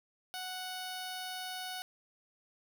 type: tone with notch filter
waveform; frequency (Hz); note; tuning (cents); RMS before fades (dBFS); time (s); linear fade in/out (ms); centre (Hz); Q
10% pulse; 740; F#5; 0; -41; 0.34-1.82; 0; 2000; 1.9
effects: none